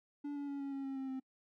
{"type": "tone with pitch steps", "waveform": "triangle", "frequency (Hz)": [288.6, 284.8, 281, 277.3, 273.7, 270.1, 266.5, 263], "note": ["D4", "C#4", "C#4", "C#4", "C#4", "C#4", "C4", "C4"], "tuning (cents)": [-30, 47, 24, 1, -22, -45, 32, 9], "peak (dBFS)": -36, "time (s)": [0.24, 1.2], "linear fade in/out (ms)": 10, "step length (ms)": 120, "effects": ["noise-tail reverb RT60 0.1 s tail -25 dB re dry"]}